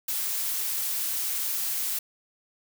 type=noise; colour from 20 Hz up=blue; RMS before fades=-29 dBFS; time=0.08-1.99 s; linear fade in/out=5 ms; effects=none